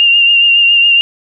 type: tone with vibrato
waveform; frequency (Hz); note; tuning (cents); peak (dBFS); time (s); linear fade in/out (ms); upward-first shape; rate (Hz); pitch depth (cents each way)
sine; 2794; F7; 0; -5; 0-1.01; 0; triangle; 7.2; 31
effects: none